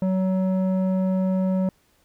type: tone with low-pass filter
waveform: square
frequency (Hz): 187.7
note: F#3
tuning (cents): +25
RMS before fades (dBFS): -22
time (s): 0.02-1.69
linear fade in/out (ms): 2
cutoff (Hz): 610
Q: 1.1
effects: pink hiss -63 dBFS RMS until 2.04 s